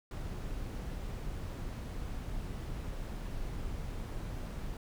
brown noise, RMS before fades -39 dBFS, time 0.11-4.77 s, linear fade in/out 2 ms, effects none

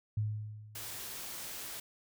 sine tone with exponential decay, 106.6 Hz, G#2, 46 cents sharp, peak -28 dBFS, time 0.17-1.14 s, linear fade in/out 5 ms, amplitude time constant 210 ms
white noise, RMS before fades -43 dBFS, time 0.75-1.8 s, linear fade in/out 5 ms
effects none

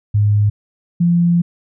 sine tone pair in turn, 103.9 / 172.38 Hz, G#2 / F3, +1 / -22 cents, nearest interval major sixth, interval 877 cents, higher second, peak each -10 dBFS, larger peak neither, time 0.14-0.5 / 1-1.42 s, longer second, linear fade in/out 10 ms, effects none

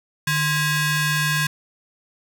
sawtooth ring-modulated tone, 895 Hz, A5, 29 cents sharp, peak -12 dBFS, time 0.27-1.47 s, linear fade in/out 5 ms, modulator 744 Hz, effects none

